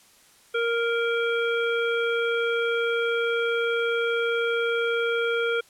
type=harmonic tone; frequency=466.2 Hz; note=A#4; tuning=in tune; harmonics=1 / 3 / 5 / 7; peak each=-24 / -27 / -33 / -35 dBFS; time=0.54-5.61 s; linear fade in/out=10 ms; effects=white hiss -56 dBFS RMS until 5.69 s + low-pass 11000 Hz 12 dB/octave